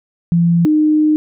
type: tone pair in turn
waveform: sine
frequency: 170.2 / 306.1 Hz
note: F3 / D#4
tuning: -44 / -28 cents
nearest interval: minor seventh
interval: 1016 cents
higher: second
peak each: -9 / -9 dBFS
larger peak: neither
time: 0.32-0.65 / 0.65-1.16 s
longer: second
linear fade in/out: 0 ms
effects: none